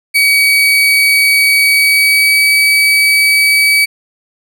35% pulse tone with pitch glide, 2266 to 2283 Hz, C#7 to D7, +37 to -50 cents, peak -5 dBFS, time 0.14-3.86 s, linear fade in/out 20 ms, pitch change +13 cents, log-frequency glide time 1.64-2.46 s, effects none

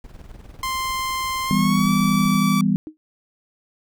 brown noise with tremolo, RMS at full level -38 dBFS, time 0.04-2.36 s, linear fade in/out 2 ms, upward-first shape square, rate 20 Hz, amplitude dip 60%
sawtooth tone with pitch glide, 1046.5 to 1154.5 Hz, C6 to D6, 0 to -30 cents, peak -19 dBFS, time 0.63-2.61 s, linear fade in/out 2 ms, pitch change +170 cents, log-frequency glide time 1.45-1.91 s
sine chord, E minor, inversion none, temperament just, 164.81 / 197.78 / 247.2 Hz, E3 / G3 / B3, 0 / +16 / +2 cents, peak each -22 / -18 / -22 dBFS, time 1.51-2.76 s, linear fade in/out 0 ms
sine tone with exponential decay, 311.1 Hz, D#4, in tune, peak -26 dBFS, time 2.87-2.97 s, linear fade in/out 0 ms, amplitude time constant 20 ms
effects none

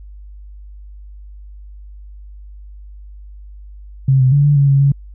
sine tone with pitch steps, 134 / 129.2 / 142.9 / 145.5 / 140.4 / 138.1 / 139.8 Hz, C3 / C3 / D3 / D3 / C#3 / C#3 / C#3, +42 / -21 / -47 / -16 / +22 / -6 / +15 cents, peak -8 dBFS, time 4.08-4.92 s, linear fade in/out 5 ms, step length 120 ms, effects added 50 Hz sine -33 dBFS peak until 5.14 s

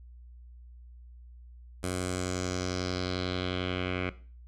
10% pulse tone with low-pass filter sweep, 91.2 Hz, F#2, 24 cents flat, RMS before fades -32 dBFS, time 1.83-4.1 s, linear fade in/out 5 ms, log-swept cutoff 9800 to 2400 Hz, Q 3.1, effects noise-tail reverb RT60 0.4 s tail -17 dB re dry + added 60 Hz sine -47 dBFS peak until 4.47 s

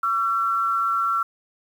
sine tone pair together, 1136.2 / 1354 Hz, C#6 / E6, +42 / +46 cents, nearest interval minor third, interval 304 cents, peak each -27 / -20 dBFS, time 0.03-1.23 s, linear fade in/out 5 ms, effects 8-bit

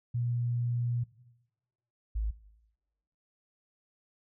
sine tone pair in turn, 120.2 / 53.42 Hz, B2 / G#1, -46 / +50 cents, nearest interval octave + major second, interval 1404 cents, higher first, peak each -28 dBFS, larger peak neither, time 0.14-1.04 / 2.15-2.31 s, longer first, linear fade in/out 10 ms, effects noise-tail reverb RT60 1.0 s tail -18 dB re dry

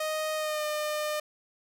sawtooth tone with pitch glide, 622 to 605 Hz, D#5 to D#5, -1 to -49 cents, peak -25 dBFS, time 0-1.2 s, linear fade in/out 5 ms, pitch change -48 cents, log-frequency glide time 0.35-0.64 s, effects none

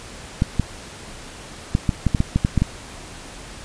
clicks, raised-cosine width 5 ms, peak -4 dBFS, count 11, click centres 0.421 / 0.597 / 1.751 / 1.892 / 2.067 / 2.148 / 2.204 / 2.36 / 2.449 / 2.577 / 2.62 s, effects pink hiss -38 dBFS RMS until 3.64 s + resampled to 22050 Hz

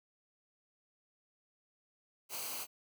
white noise with comb filter, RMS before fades -41 dBFS, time 2.29-2.67 s, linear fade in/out 50 ms, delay 0.56 ms, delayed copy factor -0.65, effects none

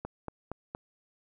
click train, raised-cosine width 1 ms, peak -22 dBFS, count 4, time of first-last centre 0.05-0.749 s, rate 4.29 Hz, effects none

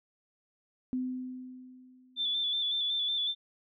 sine tone with exponential decay, 254.7 Hz, C4, 46 cents flat, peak -28 dBFS, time 0.93-2.5 s, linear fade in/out 0 ms, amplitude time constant 340 ms
sine tone with vibrato, 3500 Hz, A7, 10 cents flat, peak -28 dBFS, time 2.16-3.35 s, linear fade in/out 50 ms, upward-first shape square, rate 5.4 Hz, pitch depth 30 cents each way
effects none

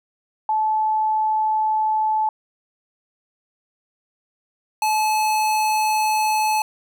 sine / square tone pair in turn, 867 / 861.5 Hz, A5 / A5, -26 / -37 cents, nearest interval unison, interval 11 cents, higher first, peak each -17 / -18 dBFS, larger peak first, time 0.49-2.29 / 4.82-6.62 s, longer neither, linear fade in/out 2 ms, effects none

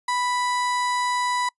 35% pulse tone, 987.8 Hz, B5, in tune, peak -20 dBFS, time 0.08-1.49 s, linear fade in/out 5 ms, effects noise-tail reverb RT60 0.1 s tail -26 dB re dry + resampled to 24000 Hz

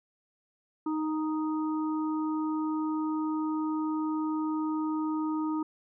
harmonic tone, 311.1 Hz, D#4, in tune, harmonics 1 / 3 / 4, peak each -28 / -38 / -40 dBFS, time 0.86-5.63 s, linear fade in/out 5 ms, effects none

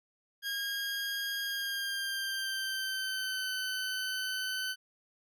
20% pulse tone with pitch glide, 1627 to 1518 Hz, G#6 to F#6, -36 to +44 cents, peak -28 dBFS, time 0.42-4.76 s, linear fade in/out 50 ms, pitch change -120 cents, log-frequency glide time 1.43-3.51 s, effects none

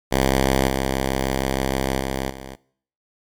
5% pulse tone with level steps, 66.4 Hz, C2, 26 cents sharp, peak -5 / -9 / -12 / -23 dBFS, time 0.11-2.56 s, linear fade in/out 20 ms, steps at 0.67 / 1.99 / 2.29 s, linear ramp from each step 20 ms, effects noise-tail reverb RT60 0.6 s tail -22 dB re dry + MP3 96 kbps

